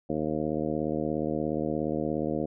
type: harmonic tone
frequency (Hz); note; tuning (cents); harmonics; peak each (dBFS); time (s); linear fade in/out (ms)
77; D#2; -17; 1 / 2 / 3 / 4 / 5 / 6 / 7 / 8 / 9; -44 / -36 / -33 / -32 / -36 / -35 / -34 / -44 / -40; 0.09-2.46; 10
effects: none